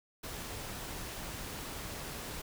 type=noise; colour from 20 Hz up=pink; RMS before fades=-42 dBFS; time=0.23-2.42 s; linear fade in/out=10 ms; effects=none